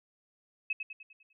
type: tone with echo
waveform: sine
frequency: 2571 Hz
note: E7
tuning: 44 cents flat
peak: -28 dBFS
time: 0.7-0.73 s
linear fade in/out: 5 ms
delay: 100 ms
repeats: 6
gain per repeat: -6 dB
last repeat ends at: 1.33 s
effects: none